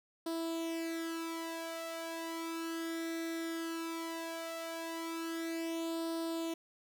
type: tone with flanger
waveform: sawtooth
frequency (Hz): 329.6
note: E4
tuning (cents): 0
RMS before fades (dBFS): -39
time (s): 0.26-6.54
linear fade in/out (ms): 5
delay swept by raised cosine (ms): 0.22 to 2.52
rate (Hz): 0.17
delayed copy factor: +0.7
effects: none